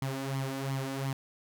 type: tone with flanger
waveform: sawtooth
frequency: 135.1 Hz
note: C#3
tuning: 44 cents flat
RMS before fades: -34 dBFS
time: 0.02-1.13 s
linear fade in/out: 2 ms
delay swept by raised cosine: 0.93 to 3.53 ms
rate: 2.8 Hz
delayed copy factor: +0.65
effects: none